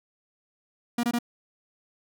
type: tone bursts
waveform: 45% pulse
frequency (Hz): 238.4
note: A#3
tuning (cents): +39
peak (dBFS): -23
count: 3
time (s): 0.98-1.188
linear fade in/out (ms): 5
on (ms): 54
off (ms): 23
effects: none